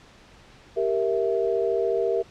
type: chord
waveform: sine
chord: E diminished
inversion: first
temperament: equal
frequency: 392 / 466.2 / 659.3 Hz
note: G4 / Bb4 / E5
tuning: 0 / 0 / 0 cents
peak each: -25 / -24 / -28 dBFS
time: 0.76-2.23 s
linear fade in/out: 20 ms
effects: pink hiss -51 dBFS RMS until 2.3 s + low-pass 5000 Hz 12 dB/octave